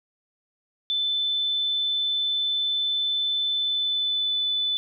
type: tone with pitch glide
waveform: sine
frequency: 3520 to 3496 Hz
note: A7 to A7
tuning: 0 to -12 cents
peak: -22 dBFS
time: 0.9-4.77 s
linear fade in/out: 0 ms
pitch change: -12 cents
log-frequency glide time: 3.53-4.38 s
effects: none